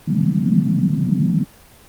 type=band-pass noise; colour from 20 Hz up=white; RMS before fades=-17 dBFS; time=0.07-1.45 s; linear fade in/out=10 ms; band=140 to 230 Hz; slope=48 dB/octave; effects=pink hiss -46 dBFS RMS until 1.88 s + Opus 24 kbps